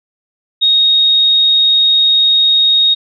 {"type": "tone", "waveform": "sine", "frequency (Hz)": 3738, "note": "A#7", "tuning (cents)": 4, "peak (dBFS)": -7, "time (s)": [0.61, 2.95], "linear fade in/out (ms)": 20, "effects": []}